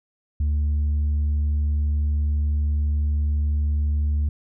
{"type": "tone", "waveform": "sine", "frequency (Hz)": 74, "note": "D2", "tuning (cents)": 14, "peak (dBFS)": -16, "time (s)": [0.4, 4.29], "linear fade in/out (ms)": 5, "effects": ["tanh soft clip ceiling -18 dBFS"]}